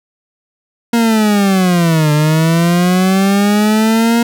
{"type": "linear two-way sweep", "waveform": "40% pulse", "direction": "down then up", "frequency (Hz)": [235.9, 148.5, 235.9], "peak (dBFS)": -8, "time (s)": [0.93, 4.23], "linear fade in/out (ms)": 5, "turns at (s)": 2.12, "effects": []}